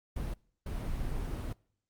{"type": "noise bursts at uneven times", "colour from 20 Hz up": "brown", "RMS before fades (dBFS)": -35, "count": 2, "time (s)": [[0.16, 0.34], [0.66, 1.53]], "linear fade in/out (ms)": 5, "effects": ["noise-tail reverb RT60 0.6 s tail -25 dB re dry", "Opus 32 kbps"]}